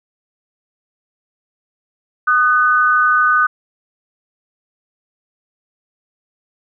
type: tone pair together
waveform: sine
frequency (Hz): 1232.4 / 1500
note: D#6 / F#6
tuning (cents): -17 / +23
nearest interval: minor third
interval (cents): 340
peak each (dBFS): -13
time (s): 2.27-3.47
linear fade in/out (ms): 10
effects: none